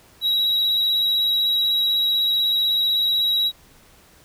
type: tone with vibrato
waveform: triangle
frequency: 3865 Hz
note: B7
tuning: 38 cents flat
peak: -16 dBFS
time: 0.21-3.52 s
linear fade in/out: 50 ms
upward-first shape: sine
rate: 16 Hz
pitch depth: 19 cents each way
effects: pink hiss -52 dBFS RMS until 4.24 s